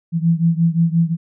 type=beating tone pair; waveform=sine; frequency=164.7 / 170.4 Hz; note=E3 / F3; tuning=-1 / -42 cents; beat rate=5.7 Hz; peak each=-15 / -17 dBFS; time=0.12-1.17 s; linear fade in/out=50 ms; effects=none